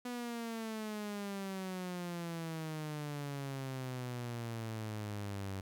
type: exponential sweep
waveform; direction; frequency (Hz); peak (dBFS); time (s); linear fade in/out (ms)
sawtooth; down; 246.9 to 95.6; -35; 0.05-5.61; 5
effects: none